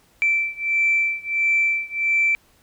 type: beating tone pair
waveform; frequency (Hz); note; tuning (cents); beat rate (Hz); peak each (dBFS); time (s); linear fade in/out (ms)
sine; 2334 / 2335.5; D7 / D7; -11 / -10; 1.5; -20 / -21; 0.22-2.35; 0
effects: tanh soft clip ceiling -10 dBFS + pink hiss -58 dBFS RMS until 2.62 s